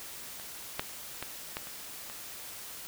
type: clicks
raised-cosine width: 0.3 ms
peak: -29 / -14 / -20 / -18 / -28 / -27 dBFS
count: 6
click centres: 0.398 / 0.795 / 1.226 / 1.569 / 1.671 / 2.099 s
effects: white hiss -44 dBFS RMS until 2.87 s